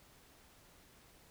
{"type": "silence", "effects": ["pink hiss -63 dBFS RMS until 1.3 s"]}